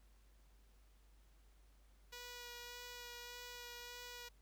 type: tone with vibrato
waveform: 5% pulse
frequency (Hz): 485.1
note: B4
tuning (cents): -31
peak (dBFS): -38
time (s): 2.12-4.29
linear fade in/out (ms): 10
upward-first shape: sine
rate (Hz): 1.7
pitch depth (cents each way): 12
effects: added 50 Hz sine -64 dBFS peak until 4.41 s + pink hiss -75 dBFS RMS until 4.41 s